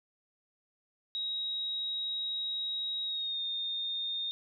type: tone with pitch glide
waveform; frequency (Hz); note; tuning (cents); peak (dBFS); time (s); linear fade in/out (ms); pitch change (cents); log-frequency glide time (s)
sine; 3807 to 3658; A#7 to A#7; +36 to -33; -32; 1.15-4.31; 0; -69; 3.04-3.41
effects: none